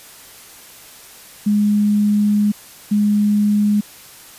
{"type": "tone bursts at uneven times", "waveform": "sine", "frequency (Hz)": 207.7, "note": "G#3", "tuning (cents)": 0, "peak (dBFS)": -12, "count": 2, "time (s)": [[1.46, 2.52], [2.91, 3.81]], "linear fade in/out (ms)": 10, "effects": ["white hiss -41 dBFS RMS until 4.38 s", "resampled to 32000 Hz"]}